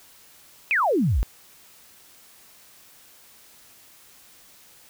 sine exponential sweep, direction down, 2632 to 42.45 Hz, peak -18 dBFS, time 0.71-1.23 s, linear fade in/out 0 ms, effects white hiss -52 dBFS RMS until 4.89 s

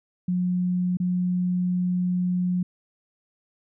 sine tone with dropouts, 180 Hz, F#3, 47 cents flat, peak -21 dBFS, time 0.28-2.63 s, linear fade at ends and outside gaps 5 ms, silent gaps 0.971-1 s, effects none

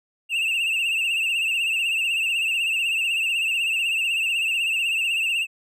triangle tone with vibrato, 2700 Hz, E7, 41 cents sharp, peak -19 dBFS, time 0.29-5.47 s, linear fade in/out 50 ms, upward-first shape triangle, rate 16 Hz, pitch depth 100 cents each way, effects none

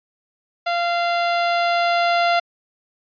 sawtooth tone with level ramp, 691 Hz, F5, 19 cents flat, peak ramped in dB -15 to -11 dBFS, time 0.66-2.4 s, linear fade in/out 10 ms, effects resampled to 11025 Hz

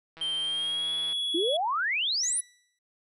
click train, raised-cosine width 0.3 ms, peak -31 dBFS, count 157, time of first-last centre 0.17-1.127 s, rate 163 Hz
triangle tone with pitch glide, 3144 to 3370 Hz, G7 to G#7, +4 to +25 cents, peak -26 dBFS, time 0.21-1.57 s, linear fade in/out 5 ms, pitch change +121 cents, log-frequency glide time 0.4-0.93 s
sine exponential sweep, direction up, 311.1 to 10548 Hz, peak -25 dBFS, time 1.34-2.41 s, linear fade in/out 10 ms
15% pulse tone with exponential decay, 1960 Hz, B6, 14 cents flat, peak -32 dBFS, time 2.23-2.79 s, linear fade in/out 5 ms, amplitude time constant 120 ms
effects resampled to 32000 Hz

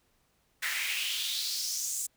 pink noise with high-pass filter sweep, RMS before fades -33 dBFS, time 0.62-2.07 s, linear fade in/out 10 ms, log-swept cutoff 1800 to 7900 Hz, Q 3.8, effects pink hiss -71 dBFS RMS until 2.16 s

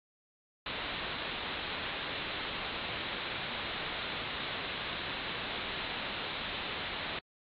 white low-pass noise, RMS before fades -38 dBFS, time 0.66-7.19 s, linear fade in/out 2 ms, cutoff 4000 Hz, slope 96 dB/octave, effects AAC 64 kbps

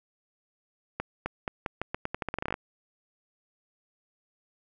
accelerating click train, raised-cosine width 0.5 ms, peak -15 dBFS, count 18, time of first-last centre 1-2.541 s, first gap 260 ms, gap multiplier 0.84, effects none

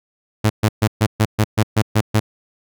sawtooth tone bursts, 108 Hz, A2, 32 cents flat, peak -8 dBFS, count 10, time 0.44-2.2 s, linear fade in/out 10 ms, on 59 ms, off 130 ms, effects none

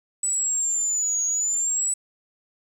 sine exponential two-way sweep, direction down then up, 7950 to 6645 to 7950 Hz, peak -21 dBFS, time 0.23-1.94 s, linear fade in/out 5 ms, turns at 1.25 s, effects 8-bit

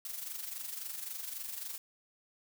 blue noise with amplitude modulation, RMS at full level -39 dBFS, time 0.05-1.78 s, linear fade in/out 2 ms, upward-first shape sine, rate 23.7 Hz, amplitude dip 60%, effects none

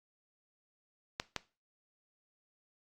clicks, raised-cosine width 0.2 ms, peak -16 / -16 dBFS, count 2, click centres 1.199 / 1.363 s, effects noise-tail reverb RT60 0.3 s tail -18 dB re dry + Opus 48 kbps

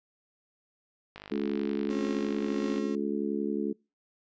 click train, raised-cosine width 0.3 ms, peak -26 dBFS, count 83, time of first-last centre 1.16-2.781 s, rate 50.6 Hz
harmonic tone, 71.2 Hz, C#2, 47 cents sharp, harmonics 3 / 4 / 5 / 6, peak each -32 / -33 / -34 / -35 dBFS, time 1.31-3.73 s, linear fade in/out 10 ms
35% pulse tone with tremolo, 270 Hz, C#4, 45 cents flat, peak -32 dBFS, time 1.9-2.95 s, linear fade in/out 0 ms, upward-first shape triangle, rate 1.6 Hz, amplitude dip 60%
effects noise-tail reverb RT60 0.3 s tail -26 dB re dry + resampled to 16000 Hz

